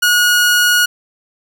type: tone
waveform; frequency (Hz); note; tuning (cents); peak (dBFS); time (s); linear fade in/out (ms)
sawtooth; 1449; F#6; -37; -6; 0.02-0.86; 10
effects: none